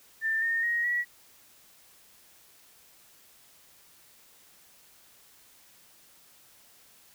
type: tone with pitch steps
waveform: sine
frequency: 1786 / 1833 / 1881.3 / 1930.8 Hz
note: A6 / A#6 / A#6 / B6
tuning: +25 / -30 / +15 / -40 cents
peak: -25 dBFS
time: 0.21-1.05 s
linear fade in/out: 50 ms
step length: 210 ms
effects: white hiss -58 dBFS RMS until 7.14 s